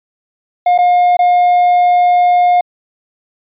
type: tone with dropouts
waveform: triangle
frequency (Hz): 713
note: F5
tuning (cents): +36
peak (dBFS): -5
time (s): 0.66-2.61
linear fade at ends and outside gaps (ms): 5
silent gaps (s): 0.779-0.786 / 1.169-1.19
effects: resampled to 8000 Hz